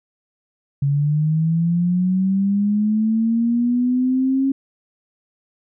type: linear sweep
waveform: sine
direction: up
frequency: 138.59 to 272 Hz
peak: -15 dBFS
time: 0.82-4.52 s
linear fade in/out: 5 ms
effects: none